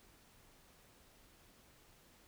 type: silence
effects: pink hiss -65 dBFS RMS until 2.27 s